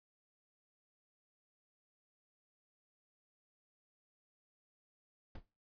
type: noise with exponential decay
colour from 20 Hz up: brown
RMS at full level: -39 dBFS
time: 5.35-5.46 s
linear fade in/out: 5 ms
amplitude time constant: 22 ms
effects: noise-tail reverb RT60 0.3 s tail -20 dB re dry + resampled to 11025 Hz